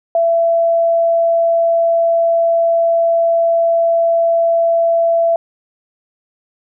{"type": "tone", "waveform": "sine", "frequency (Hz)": 670, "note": "E5", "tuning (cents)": 28, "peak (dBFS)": -10, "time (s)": [0.15, 5.36], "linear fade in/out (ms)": 2, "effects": []}